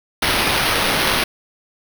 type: noise with sample-and-hold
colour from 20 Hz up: blue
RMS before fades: -18 dBFS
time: 0.22-1.24 s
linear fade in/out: 5 ms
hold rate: 7350 Hz
effects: none